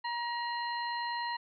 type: harmonic tone with a mistuned harmonic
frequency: 950 Hz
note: A#5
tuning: 33 cents sharp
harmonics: 1 / 2 / 3 / 4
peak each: -34 / -39 / -47 / -42 dBFS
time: 0.04-1.37 s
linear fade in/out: 10 ms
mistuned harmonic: 4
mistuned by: +150 cents
effects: none